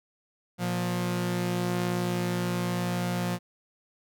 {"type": "tone pair together", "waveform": "sawtooth", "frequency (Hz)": [118.4, 177.4], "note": ["A#2", "F3"], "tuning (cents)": [27, 27], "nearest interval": "perfect fifth", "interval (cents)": 700, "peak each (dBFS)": [-28, -24], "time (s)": [0.58, 3.39], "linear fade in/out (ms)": 50, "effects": []}